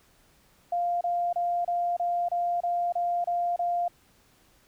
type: tone bursts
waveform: sine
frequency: 698.5 Hz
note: F5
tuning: in tune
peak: -24 dBFS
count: 10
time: 0.72-3.881 s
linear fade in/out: 5 ms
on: 290 ms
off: 29 ms
effects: pink hiss -62 dBFS RMS until 4.67 s